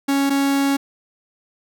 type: tone pair in turn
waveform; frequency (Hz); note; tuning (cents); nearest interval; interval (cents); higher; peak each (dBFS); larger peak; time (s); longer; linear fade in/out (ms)
45% pulse; 277.2 / 277.2; C#4 / C#4; 0 / 0; unison; 0; neither; -16; neither; 0.08-0.3 / 0.3-0.77; second; 10
effects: none